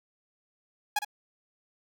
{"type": "tone with echo", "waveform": "sawtooth", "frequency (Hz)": 830.6, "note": "G#5", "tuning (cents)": 0, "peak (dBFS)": -20, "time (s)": [0.96, 0.99], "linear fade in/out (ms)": 5, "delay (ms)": 58, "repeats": 1, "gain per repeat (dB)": -9, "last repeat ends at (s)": 1.048, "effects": []}